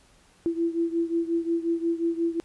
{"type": "beating tone pair", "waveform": "sine", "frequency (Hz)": [333.4, 339], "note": ["E4", "E4"], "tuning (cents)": [20, 49], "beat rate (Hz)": 5.6, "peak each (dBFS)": [-25, -28], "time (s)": [0.46, 2.4], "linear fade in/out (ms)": 0, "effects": ["pink hiss -59 dBFS RMS until 2.44 s", "resampled to 24000 Hz"]}